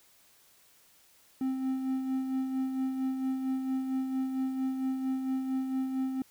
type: tone with tremolo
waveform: triangle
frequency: 262.8 Hz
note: C4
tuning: 8 cents sharp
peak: -25 dBFS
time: 1.41-6.22 s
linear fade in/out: 2 ms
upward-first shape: sine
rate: 4.4 Hz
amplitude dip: 45%
effects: white hiss -62 dBFS RMS until 6.3 s